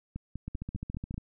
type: two click trains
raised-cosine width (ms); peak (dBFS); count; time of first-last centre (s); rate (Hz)
5; -24 / -24; 6 / 11; 0.16-1.142 / 0.48-1.179; 5.09 / 14.3
effects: none